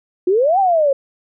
sine exponential two-way sweep, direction up then down, 347 to 804 to 535 Hz, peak -11 dBFS, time 0.27-0.93 s, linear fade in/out 5 ms, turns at 0.59 s, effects none

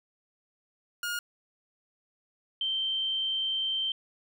sawtooth / sine tone pair in turn, 1427 / 3125 Hz, F6 / G7, +37 / -6 cents, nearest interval octave + major second, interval 1357 cents, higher second, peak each -27 dBFS, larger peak neither, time 1.03-1.19 / 2.61-3.92 s, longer second, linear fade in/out 2 ms, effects none

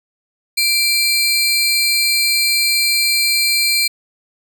sawtooth tone pair together, 2349 / 4185 Hz, D7 / C8, 0 / 0 cents, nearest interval minor seventh, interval 1000 cents, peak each -13 dBFS, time 0.57-3.88 s, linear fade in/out 10 ms, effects none

